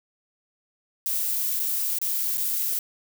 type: noise with dropouts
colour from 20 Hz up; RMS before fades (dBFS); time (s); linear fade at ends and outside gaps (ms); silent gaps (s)
violet; -26; 1.06-2.79; 1; 1.595-1.599 / 1.986-2.015 / 2.374-2.379
effects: none